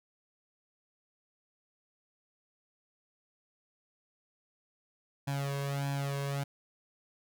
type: tone with flanger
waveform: sawtooth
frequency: 139.9 Hz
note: C#3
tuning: 16 cents sharp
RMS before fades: -34 dBFS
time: 5.27-6.44 s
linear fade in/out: 10 ms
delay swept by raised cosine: 1.2 to 1.87 ms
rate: 1.6 Hz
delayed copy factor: +0.8
effects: none